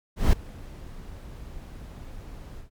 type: noise with ADSR envelope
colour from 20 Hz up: brown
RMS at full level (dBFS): -17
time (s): 0.16-2.7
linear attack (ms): 170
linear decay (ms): 4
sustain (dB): -23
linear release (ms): 120
effects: MP3 96 kbps